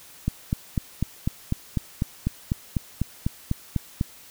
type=click train; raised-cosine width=5 ms; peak=-10 dBFS; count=16; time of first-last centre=0.28-4.011 s; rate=4.02 Hz; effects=white hiss -48 dBFS RMS until 4.3 s